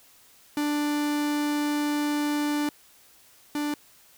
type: tone pair in turn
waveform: 45% pulse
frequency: 294.6 / 294.6 Hz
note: D4 / D4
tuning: +6 / +6 cents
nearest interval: unison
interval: 0 cents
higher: neither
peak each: -24 / -26 dBFS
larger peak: first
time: 0.57-2.69 / 3.55-3.74 s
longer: first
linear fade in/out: 2 ms
effects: white hiss -56 dBFS RMS until 4.17 s